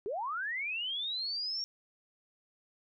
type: linear sweep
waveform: sine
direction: up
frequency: 370 to 5588 Hz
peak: -33 dBFS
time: 0.06-1.64 s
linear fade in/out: 0 ms
effects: none